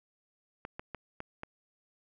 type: clicks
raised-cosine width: 0.5 ms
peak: -24 dBFS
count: 5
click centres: 0.651 / 0.795 / 0.947 / 1.204 / 1.434 s
effects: none